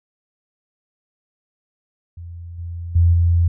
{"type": "tone with level steps", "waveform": "sine", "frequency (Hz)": 85.5, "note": "F2", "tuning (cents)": -36, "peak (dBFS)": [-31, -26, -10, -12], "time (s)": [2.17, 3.48], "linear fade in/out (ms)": 5, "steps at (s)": [2.58, 2.95, 3.13], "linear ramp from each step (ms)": 10, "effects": []}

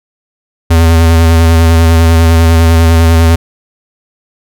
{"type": "tone with vibrato", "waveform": "square", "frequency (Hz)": 82.41, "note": "E2", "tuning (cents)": 0, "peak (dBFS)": -4, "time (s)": [0.7, 3.36], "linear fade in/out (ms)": 10, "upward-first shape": "square", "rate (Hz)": 10, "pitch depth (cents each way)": 20, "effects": []}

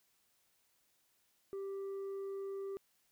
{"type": "tone with tanh clipping", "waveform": "triangle", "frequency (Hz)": 392, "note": "G4", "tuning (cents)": 0, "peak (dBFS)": -40, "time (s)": [1.53, 2.77], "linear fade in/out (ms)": 0, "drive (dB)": 8, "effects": ["white hiss -75 dBFS RMS until 3.11 s"]}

